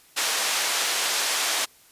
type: band-pass noise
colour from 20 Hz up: white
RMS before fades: -25 dBFS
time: 0.16-1.66 s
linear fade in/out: 20 ms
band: 540 to 7000 Hz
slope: 12 dB/octave
effects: white hiss -55 dBFS RMS until 1.91 s + resampled to 32000 Hz